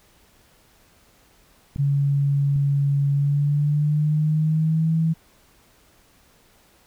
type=clicks; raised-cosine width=5 ms; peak=-19 / -24 dBFS; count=2; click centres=1.761 / 2.561 s
type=tone with pitch glide; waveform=sine; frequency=140.9 to 161.85 Hz; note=C#3 to E3; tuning=+29 to -31 cents; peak=-17 dBFS; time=1.78-5.14 s; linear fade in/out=20 ms; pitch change=+240 cents; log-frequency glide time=3.12-4.94 s
effects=pink hiss -57 dBFS RMS until 6.86 s